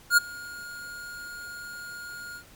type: tone with ADSR envelope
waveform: square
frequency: 1425 Hz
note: F6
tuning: 34 cents sharp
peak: -14 dBFS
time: 0.1-2.44 s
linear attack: 73 ms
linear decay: 16 ms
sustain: -24 dB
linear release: 87 ms
effects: pink hiss -53 dBFS RMS until 2.55 s + MP3 96 kbps